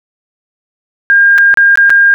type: tone with dropouts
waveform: sine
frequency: 1610 Hz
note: G6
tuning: 46 cents sharp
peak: -3 dBFS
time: 1.1-2.14 s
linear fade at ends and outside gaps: 0 ms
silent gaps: 1.38-1.384 / 1.541-1.573 / 1.756-1.774 / 1.896-1.903 s
effects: none